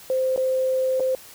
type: tone with dropouts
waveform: sine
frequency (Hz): 520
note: C5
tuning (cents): -11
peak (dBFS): -19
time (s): 0.1-1.15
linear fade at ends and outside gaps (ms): 1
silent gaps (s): 0.362-0.376 / 0.998-1.004
effects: white hiss -45 dBFS RMS until 1.34 s